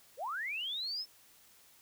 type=linear sweep; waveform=sine; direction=up; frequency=440 to 5350 Hz; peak=-35 dBFS; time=0.17-1.06 s; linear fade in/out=50 ms; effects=white hiss -62 dBFS RMS until 1.81 s